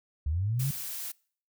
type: linear sweep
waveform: sine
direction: up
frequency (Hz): 68.6 to 144.8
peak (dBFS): -26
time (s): 0.26-0.71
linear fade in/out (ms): 5
type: noise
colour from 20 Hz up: blue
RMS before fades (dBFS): -37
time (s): 0.59-1.12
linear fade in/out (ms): 10
effects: noise-tail reverb RT60 0.5 s tail -25 dB re dry